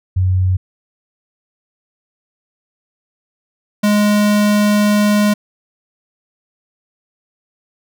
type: tone pair in turn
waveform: sine / square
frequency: 92.6 / 207.9 Hz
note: F#2 / G#3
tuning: +2 / +2 cents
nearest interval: octave + major second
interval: 1400 cents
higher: second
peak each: -11 dBFS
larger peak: neither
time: 0.16-0.57 / 3.83-5.34 s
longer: second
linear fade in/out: 10 ms
effects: none